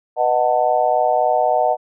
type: chord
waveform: sine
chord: B dominant seventh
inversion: none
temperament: just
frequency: 493.9 / 617.4 / 740.8 / 889 Hz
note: B4 / D#5 / F#5 / A5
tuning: 0 / -14 / +2 / +18 cents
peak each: -23 / -18 / -17 / -22 dBFS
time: 0.16-1.77 s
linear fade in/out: 50 ms
effects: none